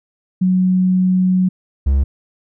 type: tone pair in turn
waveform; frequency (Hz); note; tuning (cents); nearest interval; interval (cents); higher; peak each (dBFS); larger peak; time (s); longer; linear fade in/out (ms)
sine / triangle; 184.6 / 68.51; F#3 / C#2; -4 / -20; octave + perfect fourth; 1716; first; -11 / -9; second; 0.41-1.49 / 1.86-2.04; first; 10
effects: none